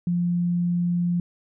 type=tone; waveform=sine; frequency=174.61 Hz; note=F3; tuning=in tune; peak=-20 dBFS; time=0.07-1.2 s; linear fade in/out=2 ms; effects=none